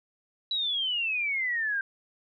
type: exponential sweep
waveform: sine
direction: down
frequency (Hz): 3951 to 1568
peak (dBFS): -26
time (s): 0.51-1.81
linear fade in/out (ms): 2
effects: none